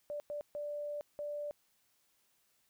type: tone bursts at uneven times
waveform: sine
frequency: 587.3 Hz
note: D5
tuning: in tune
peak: -37 dBFS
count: 4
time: 0.1-0.2 / 0.3-0.41 / 0.55-1.01 / 1.19-1.51 s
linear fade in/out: 0 ms
effects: white hiss -74 dBFS RMS until 2.69 s